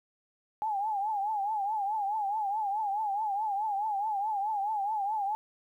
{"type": "tone with vibrato", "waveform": "sine", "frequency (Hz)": 830.6, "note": "G#5", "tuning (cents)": 0, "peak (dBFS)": -28, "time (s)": [0.62, 5.35], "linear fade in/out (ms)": 0, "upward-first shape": "triangle", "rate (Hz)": 4.7, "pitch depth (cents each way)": 130, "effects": ["11-bit"]}